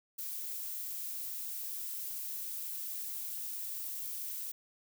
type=noise; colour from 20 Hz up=violet; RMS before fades=-40 dBFS; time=0.18-4.52 s; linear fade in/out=10 ms; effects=none